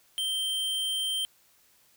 square tone, 3136 Hz, G7, in tune, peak -28 dBFS, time 0.18-1.25 s, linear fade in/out 0 ms, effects white hiss -63 dBFS RMS until 1.96 s

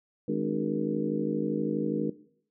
harmonic tone with a mistuned harmonic, 52.4 Hz, G#1, 16 cents sharp, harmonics 3 / 4 / 5 / 6 / 7 / 8 / 9, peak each -36 / -31 / -37 / -31 / -36 / -36 / -34 dBFS, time 0.28-2.1 s, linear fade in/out 5 ms, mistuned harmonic 6, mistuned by -75 cents, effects noise-tail reverb RT60 0.6 s tail -18 dB re dry

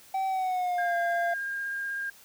triangle tone with pitch glide, 768 to 688.2 Hz, G5 to F5, -36 to -26 cents, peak -24 dBFS, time 0.14-1.34 s, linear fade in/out 5 ms, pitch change -190 cents, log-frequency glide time 0.27-0.96 s
sine tone with vibrato, 1611 Hz, G6, 47 cents sharp, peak -30 dBFS, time 0.78-2.1 s, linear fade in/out 5 ms, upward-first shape sine, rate 16 Hz, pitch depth 8 cents each way
effects white hiss -54 dBFS RMS until 2.24 s

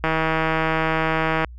click train, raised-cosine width 0.5 ms, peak -6 dBFS, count 226, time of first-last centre 0.04-1.446 s, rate 160 Hz, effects added 60 Hz sine -36 dBFS peak until 1.58 s

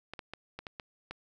clicks, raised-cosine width 0.3 ms, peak -24 dBFS, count 7, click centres 0.136 / 0.192 / 0.336 / 0.59 / 0.668 / 0.798 / 1.11 s, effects none

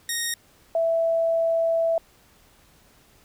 10% pulse / sine tone pair in turn, 1864.7 / 660.7 Hz, A#6 / E5, 0 / +4 cents, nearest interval octave + tritone, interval 1796 cents, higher first, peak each -16 / -19 dBFS, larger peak first, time 0.09-0.34 / 0.75-1.98 s, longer second, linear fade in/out 2 ms, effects pink hiss -57 dBFS RMS until 3.24 s

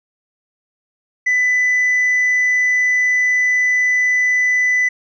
sine tone with tanh clipping, 1996 Hz, B6, 18 cents sharp, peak -13 dBFS, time 1.26-4.89 s, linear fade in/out 10 ms, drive 1 dB, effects none

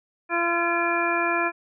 harmonic tone, 341.8 Hz, F4, 37 cents flat, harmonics 1 / 2 / 3 / 4 / 5 / 7, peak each -28 / -28 / -28 / -28 / -28 / -28 dBFS, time 0.29-1.52 s, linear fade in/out 50 ms, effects none

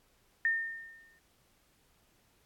sine tone with exponential decay, 1819 Hz, A#6, 43 cents flat, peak -24 dBFS, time 0.45-1.19 s, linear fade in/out 1 ms, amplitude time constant 160 ms, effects pink hiss -69 dBFS RMS until 2.45 s + AAC 64 kbps

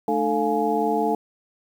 sine tone cluster, 217.1 / 302.4 / 441.2 / 700 / 839 Hz, A3 / D#4 / A4 / F5 / G#5, -23 / -49 / +5 / +4 / +17 cents, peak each -28 / -27 / -24 / -26 / -25 dBFS, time 0.08-1.15 s, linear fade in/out 2 ms, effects 8-bit

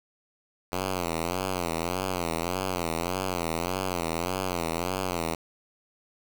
5% pulse tone with vibrato, 88 Hz, F2, 14 cents sharp, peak -16 dBFS, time 0.72-5.35 s, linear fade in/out 5 ms, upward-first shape sine, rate 1.7 Hz, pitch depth 130 cents each way, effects 7-bit

